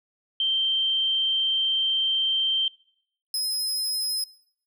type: tone pair in turn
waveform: sine / sawtooth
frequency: 3136 / 5102 Hz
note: G7 / D#8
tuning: 0 / +43 cents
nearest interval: minor sixth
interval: 843 cents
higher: second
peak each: -21 / -22 dBFS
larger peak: first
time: 0.4-2.68 / 3.34-4.24 s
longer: first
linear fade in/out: 2 ms
effects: noise-tail reverb RT60 0.7 s tail -23 dB re dry